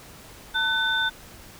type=tone cluster; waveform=sine; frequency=895 / 1504 / 3568 Hz; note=A5 / F#6 / A7; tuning=+29 / +28 / +23 cents; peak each=-31 / -23 / -26 dBFS; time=0.54-1.1 s; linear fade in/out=20 ms; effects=pink hiss -46 dBFS RMS until 1.59 s

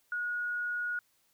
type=tone; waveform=sine; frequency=1449 Hz; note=F#6; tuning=37 cents flat; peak=-31 dBFS; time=0.12-0.99 s; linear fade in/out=2 ms; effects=white hiss -71 dBFS RMS until 1.33 s

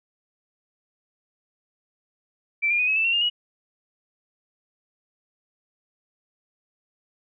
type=tone with pitch steps; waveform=sine; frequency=2335 / 2409 / 2485 / 2564 / 2645 / 2729 / 2816 / 2905 Hz; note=D7 / D7 / D#7 / E7 / E7 / F7 / F7 / F#7; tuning=-11 / +43 / -3 / -49 / +5 / -41 / +14 / -32 cents; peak=-19 dBFS; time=2.62-3.3 s; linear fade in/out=20 ms; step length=85 ms; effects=none

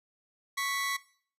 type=tone pair together; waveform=sawtooth; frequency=1108 / 1974.2 Hz; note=C#6 / B6; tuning=-1 / -1 cents; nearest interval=minor seventh; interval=1000 cents; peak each=-29 / -29 dBFS; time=0.57-0.97 s; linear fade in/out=10 ms; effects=noise-tail reverb RT60 0.5 s tail -19 dB re dry + resampled to 32000 Hz

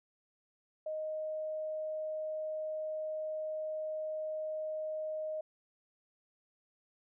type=tone; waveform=sine; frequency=622.3 Hz; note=D#5; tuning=in tune; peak=-35 dBFS; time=0.86-5.41 s; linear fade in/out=5 ms; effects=none

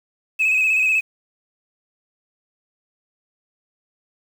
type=tone with vibrato; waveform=sine; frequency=2560 Hz; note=D#7; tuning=49 cents sharp; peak=-13 dBFS; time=0.39-1.01 s; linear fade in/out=20 ms; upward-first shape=square; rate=16 Hz; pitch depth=32 cents each way; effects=tanh soft clip ceiling -13 dBFS + 7-bit

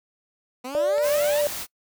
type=exponential sweep; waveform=15% pulse; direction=up; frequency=243.7 to 980 Hz; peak=-25 dBFS; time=0.64-1.42 s; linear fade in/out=10 ms
type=tone with vibrato; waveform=sine; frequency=587.3 Hz; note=D5; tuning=in tune; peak=-19 dBFS; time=0.75-1.47 s; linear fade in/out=0 ms; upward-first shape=sine; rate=8.2 Hz; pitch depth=13 cents each way
type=clicks; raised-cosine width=0.2 ms; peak=-19 dBFS; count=2; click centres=0.982 / 1.243 s
type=noise; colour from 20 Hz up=white; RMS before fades=-32 dBFS; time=1.01-1.67 s; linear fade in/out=50 ms
effects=noise-tail reverb RT60 0.1 s tail -24 dB re dry

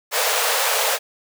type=high-pass noise; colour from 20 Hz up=pink; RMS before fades=-20 dBFS; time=0.11-0.99 s; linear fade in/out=50 ms; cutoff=440 Hz; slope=96 dB/octave; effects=none

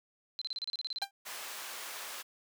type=tone bursts; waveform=sine; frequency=4084 Hz; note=C8; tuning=43 cents flat; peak=-34 dBFS; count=12; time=0.39-1.042 s; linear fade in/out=0 ms; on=25 ms; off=32 ms
type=tone with exponential decay; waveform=sawtooth; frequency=792 Hz; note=G5; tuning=18 cents sharp; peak=-27 dBFS; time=1.02-1.11 s; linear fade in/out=2 ms; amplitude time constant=18 ms
type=high-pass noise; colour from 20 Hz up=pink; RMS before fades=-43 dBFS; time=1.25-2.23 s; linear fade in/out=20 ms; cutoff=890 Hz; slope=12 dB/octave
effects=none

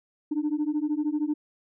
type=beating tone pair; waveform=sine; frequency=293.7 / 306.7 Hz; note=D4 / D#4; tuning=0 / -25 cents; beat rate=13 Hz; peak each=-26 dBFS; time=0.31-1.34 s; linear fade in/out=10 ms; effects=tanh soft clip ceiling -20 dBFS

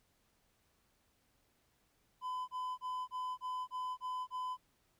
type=tone bursts; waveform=triangle; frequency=1010 Hz; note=B5; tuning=39 cents sharp; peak=-35 dBFS; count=8; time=2.21-4.573 s; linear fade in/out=50 ms; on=270 ms; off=29 ms; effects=pink hiss -75 dBFS RMS until 4.99 s

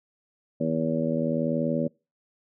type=harmonic tone; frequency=80.6 Hz; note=E2; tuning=38 cents flat; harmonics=2 / 3 / 4 / 5 / 6 / 7; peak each=-30 / -27 / -33 / -38 / -33 / -29 dBFS; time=0.6-1.88 s; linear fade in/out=10 ms; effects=noise-tail reverb RT60 0.3 s tail -26 dB re dry

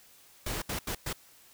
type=noise bursts at uneven times; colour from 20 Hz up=pink; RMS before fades=-34 dBFS; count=4; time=0.46-0.62 / 0.69-0.79 / 0.87-0.95 / 1.06-1.13 s; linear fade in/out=5 ms; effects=white hiss -58 dBFS RMS until 1.53 s

